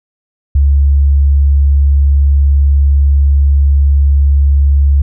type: tone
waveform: sine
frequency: 70.2 Hz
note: C#2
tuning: 22 cents sharp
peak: -5 dBFS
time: 0.55-5.02 s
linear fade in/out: 5 ms
effects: none